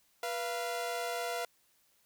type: tone pair together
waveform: sawtooth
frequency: 486.5 / 688 Hz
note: B4 / F5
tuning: -26 / -26 cents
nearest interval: tritone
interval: 600 cents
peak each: -34 / -32 dBFS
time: 0.23-1.45 s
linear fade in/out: 2 ms
effects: white hiss -70 dBFS RMS until 2.05 s